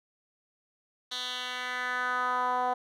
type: tone with band-pass filter sweep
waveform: 10% pulse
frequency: 250 Hz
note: B3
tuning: 21 cents sharp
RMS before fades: -31 dBFS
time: 1.11-2.74 s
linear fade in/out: 10 ms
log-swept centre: 3900 to 770 Hz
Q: 2.7
effects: none